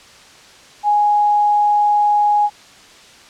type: tone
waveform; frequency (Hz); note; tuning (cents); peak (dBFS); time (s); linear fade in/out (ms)
sine; 830.6; G#5; 0; -11; 0.83-2.5; 50
effects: white hiss -43 dBFS RMS until 3.29 s + low-pass 6000 Hz 12 dB/octave